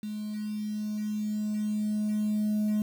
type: tone with level ramp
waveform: sine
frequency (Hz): 211.7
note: G#3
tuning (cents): +33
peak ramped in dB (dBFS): -32 to -21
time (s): 0.03-2.82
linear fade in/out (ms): 2
effects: tanh soft clip ceiling -23 dBFS + 8-bit